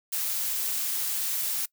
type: noise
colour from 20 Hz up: blue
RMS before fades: -29 dBFS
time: 0.12-1.66 s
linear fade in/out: 10 ms
effects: noise-tail reverb RT60 0.1 s tail -23 dB re dry